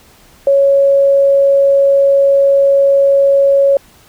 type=tone; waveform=sine; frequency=554.4 Hz; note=C#5; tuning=in tune; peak=-6 dBFS; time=0.47-3.77 s; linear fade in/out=2 ms; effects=pink hiss -45 dBFS RMS until 4.08 s